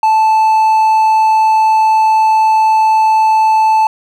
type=tone; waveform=triangle; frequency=876 Hz; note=A5; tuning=8 cents flat; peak=-5 dBFS; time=0.03-3.87 s; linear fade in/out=2 ms; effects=none